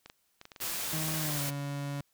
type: clicks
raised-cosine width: 0.2 ms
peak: -29 dBFS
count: 11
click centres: 0.06 / 0.099 / 0.414 / 0.454 / 0.518 / 0.562 / 0.603 / 0.679 / 0.731 / 0.846 / 0.987 s
type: noise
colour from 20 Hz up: white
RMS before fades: -35 dBFS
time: 0.6-1.51 s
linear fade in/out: 20 ms
type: tone with pitch glide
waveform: 35% pulse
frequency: 157.4 to 141.86 Hz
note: D#3 to C#3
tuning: +20 to +40 cents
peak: -32 dBFS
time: 0.93-2.01 s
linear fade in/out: 2 ms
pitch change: -180 cents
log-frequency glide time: 1.18-1.43 s
effects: white hiss -73 dBFS RMS until 2.13 s